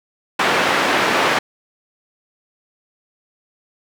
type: band-pass noise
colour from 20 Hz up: white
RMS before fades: -17 dBFS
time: 0.39-1.39 s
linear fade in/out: 5 ms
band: 220 to 1900 Hz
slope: 12 dB/octave
effects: none